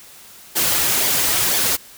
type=noise with flanger; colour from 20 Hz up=white; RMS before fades=-18 dBFS; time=0.55-1.77 s; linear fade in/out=20 ms; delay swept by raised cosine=0.73 to 5.53 ms; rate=2 Hz; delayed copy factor=-0.55; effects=white hiss -43 dBFS RMS until 1.97 s